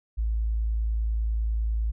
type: tone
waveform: sine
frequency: 55 Hz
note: A1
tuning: in tune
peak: -23 dBFS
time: 0.17-1.92 s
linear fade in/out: 20 ms
effects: none